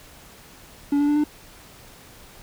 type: tone with pitch steps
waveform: triangle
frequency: 285.8 / 290 / 294.2 / 298.5 Hz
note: D4 / D4 / D4 / D4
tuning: -47 / -22 / +3 / +28 cents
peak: -15 dBFS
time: 0.92-1.24 s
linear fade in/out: 5 ms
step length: 80 ms
effects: pink hiss -47 dBFS RMS until 2.42 s